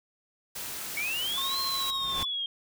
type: noise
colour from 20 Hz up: white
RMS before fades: -37 dBFS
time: 0.55-1.91 s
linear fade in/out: 10 ms
type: linear two-way sweep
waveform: sine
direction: up then down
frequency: 2217 to 4175 to 3202 Hz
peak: -29 dBFS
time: 0.97-2.46 s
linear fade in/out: 2 ms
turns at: 1.6 s
type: tone with tremolo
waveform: square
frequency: 1084 Hz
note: C#6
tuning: 39 cents flat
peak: -33 dBFS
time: 1.37-2.25 s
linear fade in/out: 10 ms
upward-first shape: triangle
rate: 14 Hz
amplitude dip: 45%
type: noise with exponential growth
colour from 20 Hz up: pink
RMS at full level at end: -33 dBFS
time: 1.72-2.23 s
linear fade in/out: 2 ms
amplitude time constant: 110 ms
effects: none